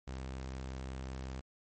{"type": "tone", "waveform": "sawtooth", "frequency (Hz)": 65.41, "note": "C2", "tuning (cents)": 0, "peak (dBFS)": -36, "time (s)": [0.07, 1.41], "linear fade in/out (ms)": 10, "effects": ["MP3 32 kbps"]}